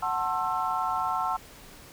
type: chord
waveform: sine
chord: F# half-diminished seventh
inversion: none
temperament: just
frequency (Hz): 740 / 888 / 1065.6 / 1332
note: F#5 / A5 / C6 / E6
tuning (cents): 0 / +16 / +31 / +18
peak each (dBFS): -31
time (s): 0.02-1.37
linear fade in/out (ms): 10
effects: pink hiss -49 dBFS RMS until 1.92 s